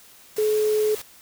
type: tone in noise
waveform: sine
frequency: 427.7 Hz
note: A4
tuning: 49 cents flat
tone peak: -18 dBFS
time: 0.38-0.95 s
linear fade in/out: 5 ms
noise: white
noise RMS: -36 dBFS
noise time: 0.36-1.02 s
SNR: +15 dB
effects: white hiss -50 dBFS RMS until 1.21 s